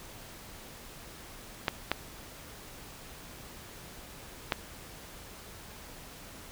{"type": "clicks", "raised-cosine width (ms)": 0.3, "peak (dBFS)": -10, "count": 3, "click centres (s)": [1.682, 1.916, 4.522], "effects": ["pink hiss -48 dBFS RMS until 6.51 s"]}